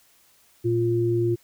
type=tone pair together; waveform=sine; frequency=116.3 / 348.8 Hz; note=A#2 / F4; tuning=-4 / -2 cents; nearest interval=octave + perfect fifth; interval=1902 cents; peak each=-24 / -21 dBFS; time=0.64-1.36 s; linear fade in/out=20 ms; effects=white hiss -59 dBFS RMS until 1.43 s